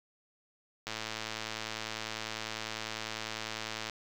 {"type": "click train", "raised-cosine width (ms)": 0.2, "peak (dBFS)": -19, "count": 334, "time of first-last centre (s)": [0.87, 3.897], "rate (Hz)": 110, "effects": ["8-bit"]}